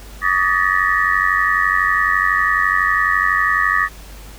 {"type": "tone cluster", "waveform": "sine", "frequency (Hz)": [1147, 1239, 1741, 1835, 1927], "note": ["D6", "D#6", "A6", "A#6", "B6"], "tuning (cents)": [-41, -8, -19, -28, -43], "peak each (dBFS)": -20, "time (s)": [0.21, 3.89], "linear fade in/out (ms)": 50, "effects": ["added 50 Hz sine -35 dBFS peak until 4.38 s", "pink hiss -41 dBFS RMS until 4.38 s"]}